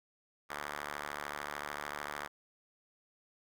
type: ring-modulated tone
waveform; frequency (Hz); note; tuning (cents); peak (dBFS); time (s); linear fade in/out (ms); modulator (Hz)
5% pulse; 73.42; D2; 0; -25; 0.49-2.28; 20; 1200
effects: none